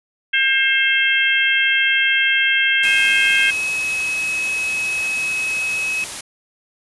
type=harmonic tone; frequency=533 Hz; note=C5; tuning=32 cents sharp; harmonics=3 / 4 / 5 / 6; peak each=-18 / -19 / -20 / -21 dBFS; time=0.33-3.51 s; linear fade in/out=10 ms
type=noise; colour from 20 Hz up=white; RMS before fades=-29 dBFS; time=2.83-6.21 s; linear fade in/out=5 ms
type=tone; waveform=sine; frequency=2560 Hz; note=D#7; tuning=49 cents sharp; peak=-19 dBFS; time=2.85-6.04 s; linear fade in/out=0 ms
effects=resampled to 24000 Hz